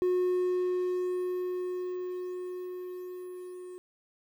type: tone with level ramp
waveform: triangle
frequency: 363 Hz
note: F#4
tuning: 33 cents flat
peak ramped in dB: -21 to -39 dBFS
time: 0.02-3.78 s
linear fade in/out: 0 ms
effects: tanh soft clip ceiling -17 dBFS + 10-bit